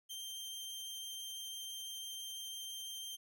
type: tone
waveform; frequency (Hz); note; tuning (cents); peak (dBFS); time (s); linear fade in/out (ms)
sawtooth; 3153; G7; +9; -40; 0.09-3.17; 20
effects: 13-bit